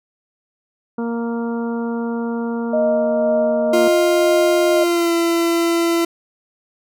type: harmonic tone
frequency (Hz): 233.1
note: A#3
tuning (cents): 0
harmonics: 1 / 2 / 3 / 4 / 5 / 6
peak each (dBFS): -21 / -26 / -35 / -33 / -39 / -37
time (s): 0.98-3.88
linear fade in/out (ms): 5
type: tone with tremolo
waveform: sine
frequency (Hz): 622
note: D#5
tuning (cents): -1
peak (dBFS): -14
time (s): 2.73-4.84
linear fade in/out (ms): 5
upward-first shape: sine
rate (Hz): 2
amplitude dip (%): 25
type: tone with pitch glide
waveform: 40% pulse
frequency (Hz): 350 to 337.3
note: F4 to E4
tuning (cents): +4 to +40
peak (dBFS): -14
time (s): 3.73-6.05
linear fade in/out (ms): 5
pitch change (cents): -64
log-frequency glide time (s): 4.73-5.13
effects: none